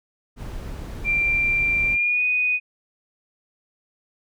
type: noise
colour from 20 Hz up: brown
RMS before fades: -32 dBFS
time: 0.36-1.98 s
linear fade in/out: 50 ms
type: tone with pitch glide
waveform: sine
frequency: 2366 to 2485 Hz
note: D7 to D#7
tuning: +12 to -3 cents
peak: -18 dBFS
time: 1.04-2.6 s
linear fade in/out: 50 ms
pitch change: +85 cents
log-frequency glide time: 1.87-2.24 s
effects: none